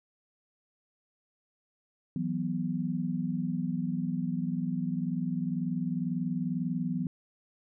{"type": "chord", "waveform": "sine", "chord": "E suspended second", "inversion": "none", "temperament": "equal", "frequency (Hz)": [164.81, 185, 246.9], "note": ["E3", "F#3", "B3"], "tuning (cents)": [0, 0, 0], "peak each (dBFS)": -33, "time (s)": [2.16, 7.07], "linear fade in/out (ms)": 2, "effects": []}